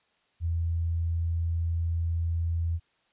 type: tone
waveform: sine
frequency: 83.6 Hz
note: E2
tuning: 25 cents sharp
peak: -25 dBFS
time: 0.4-2.8 s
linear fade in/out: 50 ms
effects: white hiss -69 dBFS RMS until 3.12 s + resampled to 8000 Hz